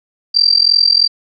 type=tone with amplitude modulation; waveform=sine; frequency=4699 Hz; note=D8; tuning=in tune; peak=-4 dBFS; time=0.34-1.08 s; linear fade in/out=20 ms; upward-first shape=sine; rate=42.9 Hz; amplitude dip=95%; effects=none